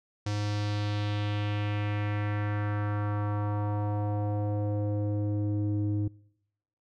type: tone with low-pass filter sweep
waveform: square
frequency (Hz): 103.83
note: G#2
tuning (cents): 0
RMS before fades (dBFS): -30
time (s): 0.26-6.08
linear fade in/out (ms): 5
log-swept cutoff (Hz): 5700 to 280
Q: 2.1
effects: noise-tail reverb RT60 0.9 s tail -26 dB re dry